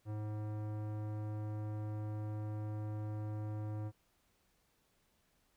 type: tone with tanh clipping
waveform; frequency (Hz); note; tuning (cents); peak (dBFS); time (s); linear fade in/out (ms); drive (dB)
sine; 106.3; G#2; +41; -40; 0.05-3.92; 50; 18
effects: pink hiss -75 dBFS RMS until 5.56 s